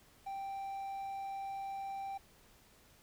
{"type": "tone", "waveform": "triangle", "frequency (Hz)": 784, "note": "G5", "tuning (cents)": 0, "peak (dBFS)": -37, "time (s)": [0.26, 2.18], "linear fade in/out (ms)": 10, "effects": ["pink hiss -64 dBFS RMS until 3.02 s"]}